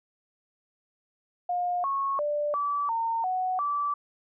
sine tone with pitch steps, 712 / 1099 / 590 / 1153 / 913 / 741 / 1159 Hz, F5 / C#6 / D5 / D6 / A#5 / F#5 / D6, +33 / -15 / +8 / -32 / -36 / +2 / -23 cents, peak -25 dBFS, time 1.49-3.94 s, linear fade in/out 5 ms, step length 350 ms, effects none

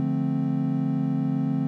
triangle chord, D minor seventh, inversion none, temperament equal, 146.83 / 174.61 / 220 / 261.6 Hz, D3 / F3 / A3 / C4, 0 / 0 / 0 / 0 cents, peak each -25 / -28 / -28 / -24 dBFS, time 0-1.67 s, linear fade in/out 0 ms, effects none

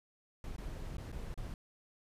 brown noise with dropouts, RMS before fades -42 dBFS, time 0.44-1.54 s, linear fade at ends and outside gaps 1 ms, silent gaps 0.564-0.581 / 0.969-0.982 / 1.118-1.126 / 1.342-1.376 s, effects resampled to 32000 Hz

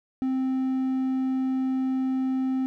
triangle tone, 261.6 Hz, C4, in tune, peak -21 dBFS, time 0.22-2.66 s, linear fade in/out 0 ms, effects none

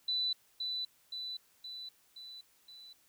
sine tone with echo, 3985 Hz, B7, 15 cents sharp, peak -30 dBFS, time 0.08-0.33 s, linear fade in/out 5 ms, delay 520 ms, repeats 5, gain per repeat -4 dB, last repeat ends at 2.93 s, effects white hiss -68 dBFS RMS until 3.08 s

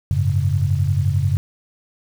sine chord, F# suspended second, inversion none, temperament equal, 92.5 / 103.83 / 138.59 Hz, F#2 / G#2 / C#3, 0 / 0 / 0 cents, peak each -19 / -21 / -20 dBFS, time 0.11-1.37 s, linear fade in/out 0 ms, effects 7-bit

